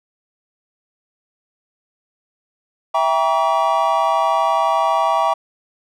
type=chord; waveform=triangle; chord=E diminished seventh; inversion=none; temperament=just; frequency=659.3 / 791.1 / 949.3 / 1139.2 Hz; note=E5 / G5 / Bb5 / Db6; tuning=0 / +16 / +31 / +47 cents; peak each=-18 dBFS; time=2.94-5.34 s; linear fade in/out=10 ms; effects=none